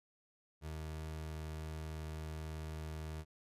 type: tone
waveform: 30% pulse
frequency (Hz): 78.2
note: D#2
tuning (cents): +9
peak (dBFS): -39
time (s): 0.61-3.25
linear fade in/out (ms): 50
effects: resampled to 32000 Hz